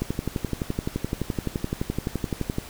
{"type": "click train", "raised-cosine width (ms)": 3, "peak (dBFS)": -12, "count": 31, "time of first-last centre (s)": [0.02, 2.584], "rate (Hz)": 11.7, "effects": ["pink hiss -42 dBFS RMS until 2.69 s"]}